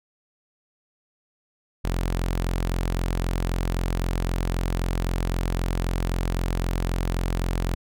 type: tone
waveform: sawtooth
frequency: 43.83 Hz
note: F1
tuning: 7 cents sharp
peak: -19 dBFS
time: 1.84-7.75 s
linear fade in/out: 10 ms
effects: none